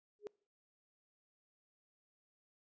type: tone with exponential growth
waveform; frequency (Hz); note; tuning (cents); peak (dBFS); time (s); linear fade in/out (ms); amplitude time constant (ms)
sine; 415.3; G#4; 0; -37; 0.19-0.27; 0; 16
effects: noise-tail reverb RT60 0.5 s tail -26 dB re dry + resampled to 16000 Hz